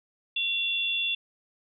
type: tone pair together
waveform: sine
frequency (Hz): 2742 / 3455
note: F7 / A7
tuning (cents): -32 / -32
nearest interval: major third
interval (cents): 400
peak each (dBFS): -28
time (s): 0.36-1.15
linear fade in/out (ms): 5
effects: none